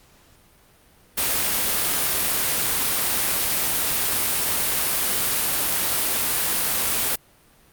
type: noise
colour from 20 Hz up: white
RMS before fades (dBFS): -22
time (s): 1.17-7.16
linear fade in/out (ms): 10
effects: pink hiss -55 dBFS RMS until 7.72 s + Opus 48 kbps